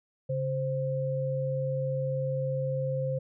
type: tone pair together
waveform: sine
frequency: 138.33 / 523.3 Hz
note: C#3 / C5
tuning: -3 / 0 cents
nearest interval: octave + major seventh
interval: 2303 cents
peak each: -30 / -30 dBFS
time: 0.29-3.19 s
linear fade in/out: 10 ms
effects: none